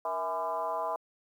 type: tone with frequency modulation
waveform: sine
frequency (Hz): 830.6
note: G#5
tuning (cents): 0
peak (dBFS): -29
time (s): 0.05-0.96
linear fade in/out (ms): 2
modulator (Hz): 179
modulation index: 1.7
effects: high-pass 400 Hz 12 dB/octave + 10-bit